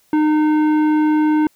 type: tone with tanh clipping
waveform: triangle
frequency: 305.8 Hz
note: D#4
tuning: 30 cents flat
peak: -14 dBFS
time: 0.13-1.47 s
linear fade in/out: 2 ms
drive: 16 dB
effects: white hiss -58 dBFS RMS until 1.55 s